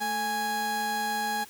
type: tone pair together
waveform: 30% pulse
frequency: 220 / 828.8 Hz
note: A3 / G#5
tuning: 0 / -4 cents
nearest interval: octave + major seventh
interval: 2296 cents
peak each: -35 / -25 dBFS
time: 0-1.45 s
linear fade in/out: 20 ms
effects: white hiss -50 dBFS RMS until 1.49 s